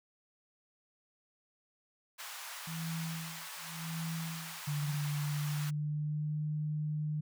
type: high-pass noise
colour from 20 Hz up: pink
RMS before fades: -45 dBFS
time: 2.18-5.71 s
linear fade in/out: 20 ms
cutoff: 860 Hz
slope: 24 dB/octave
type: tone with tremolo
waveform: sine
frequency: 163.6 Hz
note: E3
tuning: 13 cents flat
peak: -35 dBFS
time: 2.67-4.95 s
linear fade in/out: 5 ms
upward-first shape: sine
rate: 0.88 Hz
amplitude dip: 100%
type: tone with pitch glide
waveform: sine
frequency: 146.9 to 151.73 Hz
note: D3 to D#3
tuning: +1 to -43 cents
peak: -32 dBFS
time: 4.67-7.21 s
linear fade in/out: 10 ms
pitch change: +56 cents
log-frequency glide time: 5.2-6.41 s
effects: none